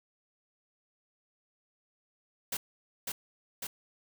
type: noise with echo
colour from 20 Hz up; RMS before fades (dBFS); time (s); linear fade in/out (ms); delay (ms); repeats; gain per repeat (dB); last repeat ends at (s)
white; -34; 2.52-2.57; 5; 550; 2; -2; 3.67
effects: none